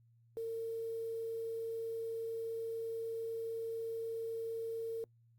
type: tone with quantisation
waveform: sine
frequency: 454.5 Hz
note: A#4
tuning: 44 cents flat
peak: -37 dBFS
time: 0.37-5.04 s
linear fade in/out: 0 ms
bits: 10
effects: added 116 Hz sine -64 dBFS peak until 5.38 s + Opus 48 kbps